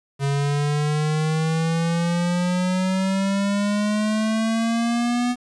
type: exponential sweep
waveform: square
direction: up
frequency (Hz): 138.59 to 246.9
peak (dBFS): -20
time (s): 0.19-5.36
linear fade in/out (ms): 50
effects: resampled to 22050 Hz + 8-bit